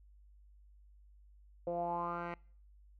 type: tone with low-pass filter sweep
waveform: 10% pulse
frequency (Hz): 172.3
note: F3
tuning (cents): -23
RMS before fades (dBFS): -38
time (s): 1.67-2.34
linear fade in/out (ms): 2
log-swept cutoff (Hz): 540 to 1900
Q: 5.7
effects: noise-tail reverb RT60 0.5 s tail -25 dB re dry + added 50 Hz sine -58 dBFS peak until 2.99 s